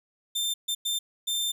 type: tone bursts at uneven times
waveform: sawtooth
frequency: 3584 Hz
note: A7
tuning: 31 cents sharp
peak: -23 dBFS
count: 4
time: 0.35-0.54 / 0.68-0.75 / 0.85-0.99 / 1.27-1.52 s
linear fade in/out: 10 ms
effects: none